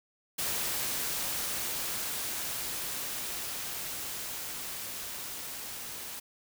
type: noise with level ramp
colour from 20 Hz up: white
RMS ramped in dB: -32 to -41 dBFS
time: 0.38-6.2 s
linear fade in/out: 10 ms
effects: none